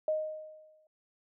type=tone with exponential decay; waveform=sine; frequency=621 Hz; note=D#5; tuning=3 cents flat; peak=-25 dBFS; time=0.08-0.87 s; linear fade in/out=2 ms; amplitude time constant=170 ms; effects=none